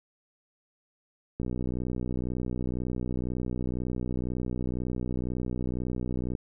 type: click train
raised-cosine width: 3 ms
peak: -19 dBFS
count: 308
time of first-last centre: 1.4-6.352 s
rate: 62 Hz
effects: none